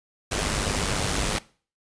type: noise with amplitude modulation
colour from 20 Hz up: pink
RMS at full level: -23 dBFS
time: 0.31-1.39 s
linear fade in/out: 10 ms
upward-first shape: sine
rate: 101 Hz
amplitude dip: 60%
effects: noise-tail reverb RT60 0.4 s tail -20 dB re dry + resampled to 22050 Hz